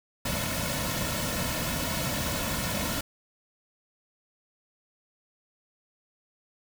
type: noise with comb filter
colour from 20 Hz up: pink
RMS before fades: -30 dBFS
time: 0.25-3.01 s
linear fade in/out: 5 ms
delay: 2.5 ms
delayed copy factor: -0.7
effects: none